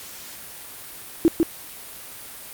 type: tone with echo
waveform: sine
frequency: 330 Hz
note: E4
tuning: 2 cents sharp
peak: -11 dBFS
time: 1.25-1.28 s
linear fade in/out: 0 ms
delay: 150 ms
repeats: 1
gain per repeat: -3 dB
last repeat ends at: 1.43 s
effects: white hiss -39 dBFS RMS until 2.53 s + Opus 48 kbps